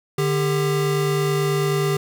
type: tone pair together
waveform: square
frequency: 149.2 / 398.3 Hz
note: D3 / G4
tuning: +28 / +28 cents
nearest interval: octave + perfect fourth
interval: 1700 cents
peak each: -22 dBFS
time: 0.18-1.97 s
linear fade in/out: 5 ms
effects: none